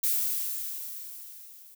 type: noise with level ramp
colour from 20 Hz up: violet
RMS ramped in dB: -25 to -52 dBFS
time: 0.03-1.75 s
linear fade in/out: 10 ms
effects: none